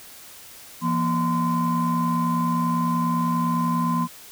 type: tone cluster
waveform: sine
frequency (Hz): 169.3 / 239.3 / 1029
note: E3 / A#3 / C6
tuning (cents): +46 / +46 / -29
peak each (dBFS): -23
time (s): 0.81-4.08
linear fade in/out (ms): 50
effects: tanh soft clip ceiling -14 dBFS + white hiss -44 dBFS RMS until 4.31 s